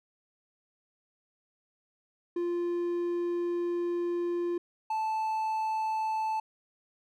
triangle tone pair in turn, 347.8 / 876.4 Hz, F4 / A5, -7 / -7 cents, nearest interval octave + major third, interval 1600 cents, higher second, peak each -26 dBFS, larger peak neither, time 2.36-4.58 / 4.9-6.4 s, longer first, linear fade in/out 5 ms, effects none

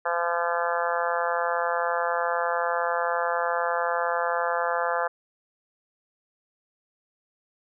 harmonic tone, 171.2 Hz, F3, 34 cents flat, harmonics 3 / 4 / 5 / 6 / 7 / 8 / 9 / 10, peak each -29 / -30 / -31 / -32 / -32 / -33 / -34 / -34 dBFS, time 0.05-5.08 s, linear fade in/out 10 ms, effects none

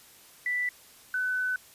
sine tone pair in turn, 1975.5 / 1504.8 Hz, B6 / F#6, 0 / +29 cents, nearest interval perfect fourth, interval 471 cents, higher first, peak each -26 dBFS, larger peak neither, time 0.46-0.69 / 1.14-1.56 s, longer second, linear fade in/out 2 ms, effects white hiss -54 dBFS RMS until 1.74 s + resampled to 32000 Hz

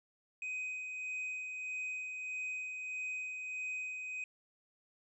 triangle tone with tremolo, 2510 Hz, D#7, 15 cents sharp, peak -35 dBFS, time 0.42-4.24 s, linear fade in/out 2 ms, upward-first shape sine, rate 1.6 Hz, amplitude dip 35%, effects resampled to 22050 Hz

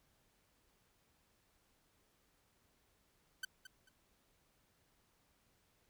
sawtooth tone with echo, 1532 Hz, G6, 40 cents flat, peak -35 dBFS, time 3.43-3.45 s, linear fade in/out 5 ms, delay 220 ms, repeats 2, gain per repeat -12 dB, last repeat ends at 3.89 s, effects pink hiss -75 dBFS RMS until 5.89 s

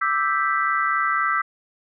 sine chord, E minor seventh, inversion third, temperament equal, 1174.7 / 1318.5 / 1568 / 1975.5 Hz, D6 / E6 / G6 / B6, 0 / 0 / 0 / 0 cents, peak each -25 / -22 / -26 / -26 dBFS, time 0.01-1.42 s, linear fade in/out 10 ms, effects none

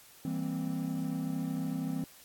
triangle chord, C dominant seventh, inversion first, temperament equal with one note detuned, 164.81 / 198.05 / 233.1 / 261.6 Hz, E3 / G3 / Bb3 / C4, 0 / +18 / 0 / 0 cents, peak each -34 / -38 / -39 / -33 dBFS, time 0.25-2.04 s, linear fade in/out 2 ms, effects white hiss -56 dBFS RMS until 2.24 s + AAC 64 kbps

